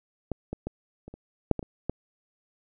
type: clicks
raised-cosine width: 2 ms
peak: -16 / -19 / -18 / -29 / -29 / -6 / -17 / -26 / -14 dBFS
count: 9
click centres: 0.317 / 0.53 / 0.67 / 1.08 / 1.14 / 1.513 / 1.593 / 1.628 / 1.896 s
effects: none